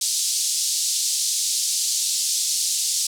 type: band-pass noise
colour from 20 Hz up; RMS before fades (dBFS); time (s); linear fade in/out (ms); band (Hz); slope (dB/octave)
white; -23; 0.01-3.07; 5; 4100 to 8800; 24
effects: none